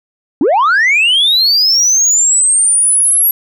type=linear sweep; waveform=sine; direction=up; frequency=240 to 11550 Hz; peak=-5 dBFS; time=0.41-3.31 s; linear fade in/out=2 ms; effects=tanh soft clip ceiling -6 dBFS